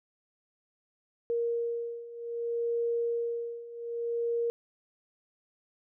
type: beating tone pair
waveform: sine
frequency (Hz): 468.2 / 468.83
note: A#4 / A#4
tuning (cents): +8 / +10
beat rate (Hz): 0.63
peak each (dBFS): -34 / -31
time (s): 1.3-4.5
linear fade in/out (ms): 0
effects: none